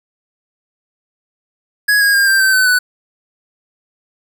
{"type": "tone with pitch steps", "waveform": "square", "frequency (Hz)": [1670, 1638.5, 1607.5, 1577.2, 1547.4, 1518.2, 1489.5], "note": ["G#6", "G#6", "G6", "G6", "G6", "F#6", "F#6"], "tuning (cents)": [9, -24, 43, 10, -23, 44, 11], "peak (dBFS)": -10, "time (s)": [1.88, 2.79], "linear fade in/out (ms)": 10, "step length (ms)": 130, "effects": ["8-bit"]}